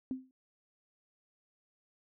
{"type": "tone with exponential decay", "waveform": "sine", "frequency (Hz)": 259.7, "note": "C4", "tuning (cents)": -13, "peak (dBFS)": -30, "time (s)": [0.11, 0.31], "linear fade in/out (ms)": 1, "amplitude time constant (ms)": 43, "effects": []}